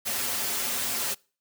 white noise with comb filter, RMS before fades -29 dBFS, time 0.05-1.15 s, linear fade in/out 20 ms, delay 6.3 ms, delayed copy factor -0.85, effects noise-tail reverb RT60 0.4 s tail -26 dB re dry + high-pass 100 Hz 12 dB/octave

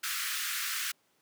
pink high-pass noise, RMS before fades -34 dBFS, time 0.03-0.92 s, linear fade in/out 10 ms, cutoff 1300 Hz, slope 48 dB/octave, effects pink hiss -70 dBFS RMS until 1.21 s + high-pass 200 Hz 12 dB/octave

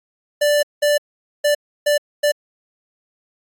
square tone bursts at uneven times, 587.3 Hz, D5, in tune, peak -14 dBFS, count 5, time 0.41-0.63 / 0.82-0.98 / 1.44-1.55 / 1.86-1.98 / 2.23-2.32 s, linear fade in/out 10 ms, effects AAC 64 kbps

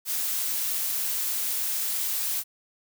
blue noise, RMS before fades -28 dBFS, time 0.05-2.44 s, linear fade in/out 50 ms, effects none

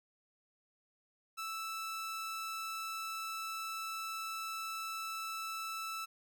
sawtooth tone, 1318.5 Hz, E6, in tune, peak -35 dBFS, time 1.37-6.06 s, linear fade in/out 20 ms, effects none

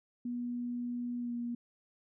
sine tone with pitch glide, 242.5 to 238.5 Hz, B3 to A#3, -31 to +40 cents, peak -34 dBFS, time 0.25-1.55 s, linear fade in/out 5 ms, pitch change -29 cents, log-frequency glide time 1.19-1.33 s, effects none

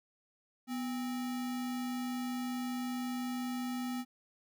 sine tone with sample-and-hold, 247.7 Hz, B3, 5 cents sharp, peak -34 dBFS, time 0.67-4.05 s, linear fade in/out 50 ms, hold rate 1050 Hz, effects none

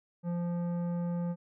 sine tone with tanh clipping, 173.4 Hz, F3, 12 cents flat, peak -32 dBFS, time 0.23-1.36 s, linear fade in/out 50 ms, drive 12 dB, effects none

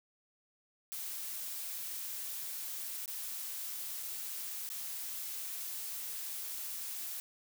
blue noise with dropouts, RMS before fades -41 dBFS, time 0.92-7.2 s, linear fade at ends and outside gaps 0 ms, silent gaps 3.058-3.078 / 4.027-4.031 / 4.69-4.701 s, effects none

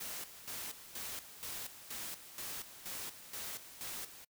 white noise with tremolo, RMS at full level -43 dBFS, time 0-4.25 s, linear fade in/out 10 ms, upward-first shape square, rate 2.1 Hz, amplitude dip 70%, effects noise-tail reverb RT60 0.1 s tail -26 dB re dry

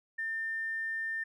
triangle tone with tanh clipping, 1800 Hz, A6, 39 cents sharp, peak -32 dBFS, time 0.18-1.24 s, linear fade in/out 10 ms, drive 3 dB, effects none

